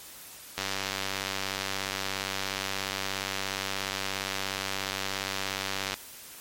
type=click train; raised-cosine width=0.2 ms; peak=-12 dBFS; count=521; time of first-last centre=0.58-5.941 s; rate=97 Hz; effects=white hiss -46 dBFS RMS until 6.4 s + MP3 64 kbps